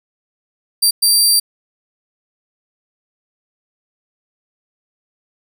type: tone bursts at uneven times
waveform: 20% pulse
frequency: 4699 Hz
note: D8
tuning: in tune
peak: -4 dBFS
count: 2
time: 0.82-0.91 / 1.02-1.4 s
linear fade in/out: 10 ms
effects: none